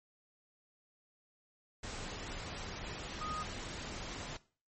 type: tone in noise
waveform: sine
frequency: 1244.5 Hz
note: D#6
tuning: in tune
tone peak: -38 dBFS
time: 3.21-3.43 s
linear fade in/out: 5 ms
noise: pink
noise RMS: -43 dBFS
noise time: 1.83-4.37 s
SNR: +2 dB
effects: noise-tail reverb RT60 0.4 s tail -19 dB re dry + MP3 32 kbps